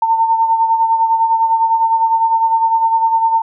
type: beating tone pair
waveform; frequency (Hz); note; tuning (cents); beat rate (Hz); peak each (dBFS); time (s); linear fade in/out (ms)
sine; 903 / 912.9; A5 / A#5; +45 / -36; 9.9; -11 / -19; 0.02-3.42; 5
effects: none